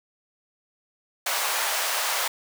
pink high-pass noise, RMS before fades -26 dBFS, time 1.26-2.28 s, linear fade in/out 5 ms, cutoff 660 Hz, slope 24 dB/octave, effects none

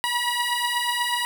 15% pulse beating tone pair, 961 / 969.2 Hz, B5 / B5, -48 / -33 cents, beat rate 8.2 Hz, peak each -20 / -18 dBFS, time 0.04-1.25 s, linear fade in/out 0 ms, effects none

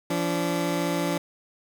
20% pulse tone pair together, 171.54 / 288.5 Hz, F3 / D4, -31 / -31 cents, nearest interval major sixth, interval 900 cents, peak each -22 dBFS, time 0.1-1.18 s, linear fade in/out 5 ms, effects none

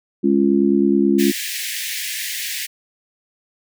harmonic tone, 69.3 Hz, C#2, in tune, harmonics 3 / 4 / 5, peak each -17 / -17 / -17 dBFS, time 0.23-1.32 s, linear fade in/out 20 ms
pink high-pass noise, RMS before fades -26 dBFS, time 1.18-2.67 s, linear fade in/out 20 ms, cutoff 1700 Hz, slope 96 dB/octave
effects none

